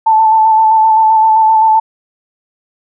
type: tone with vibrato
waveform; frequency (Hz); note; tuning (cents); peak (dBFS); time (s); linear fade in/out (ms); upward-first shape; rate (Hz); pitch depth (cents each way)
sine; 880; A5; 0; -5; 0.06-1.8; 10; square; 7.7; 18
effects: none